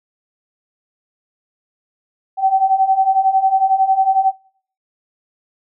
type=beating tone pair; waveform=sine; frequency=761 / 772 Hz; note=F#5 / G5; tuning=+48 / -27 cents; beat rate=11 Hz; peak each=-17 / -13 dBFS; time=2.37-4.33 s; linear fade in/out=50 ms; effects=noise-tail reverb RT60 0.5 s tail -21 dB re dry